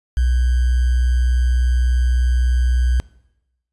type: tone with sample-and-hold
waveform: sine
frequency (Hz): 61.74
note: B1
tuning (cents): 0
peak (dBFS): -13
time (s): 0.17-3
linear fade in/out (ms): 0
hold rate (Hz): 1575
effects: noise-tail reverb RT60 0.9 s tail -21 dB re dry + resampled to 24000 Hz